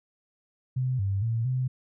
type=tone with pitch steps; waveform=sine; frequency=128.5 / 98.1 / 114.4 / 128.5 Hz; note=C3 / G2 / A#2 / C3; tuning=-31 / +2 / -32 / -31 cents; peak=-24 dBFS; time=0.76-1.68 s; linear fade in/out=10 ms; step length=230 ms; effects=none